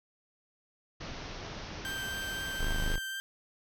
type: low-pass noise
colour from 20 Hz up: pink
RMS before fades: -42 dBFS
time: 1-2.96 s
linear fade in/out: 10 ms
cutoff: 6100 Hz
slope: 96 dB/octave
type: tone with vibrato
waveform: 30% pulse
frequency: 1568 Hz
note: G6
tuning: in tune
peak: -33 dBFS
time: 1.85-3.2 s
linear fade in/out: 0 ms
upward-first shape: triangle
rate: 3.9 Hz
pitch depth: 11 cents each way
type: tone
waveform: 40% pulse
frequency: 25.69 Hz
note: G#0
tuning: 18 cents flat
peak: -28 dBFS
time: 2.59-2.99 s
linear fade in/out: 20 ms
effects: none